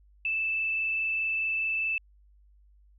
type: tone with frequency modulation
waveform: sine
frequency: 2637 Hz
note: E7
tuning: in tune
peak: -26 dBFS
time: 0.25-1.98 s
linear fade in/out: 2 ms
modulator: 24.8 Hz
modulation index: 0.67
effects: added 50 Hz sine -56 dBFS peak until 2.98 s